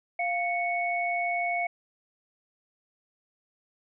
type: tone pair together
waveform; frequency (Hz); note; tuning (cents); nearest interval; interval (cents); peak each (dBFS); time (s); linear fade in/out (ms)
sine; 698.3 / 2217; F5 / C#7; 0 / 0; octave + minor sixth; 2000; -28 / -29; 0.19-1.67; 5
effects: none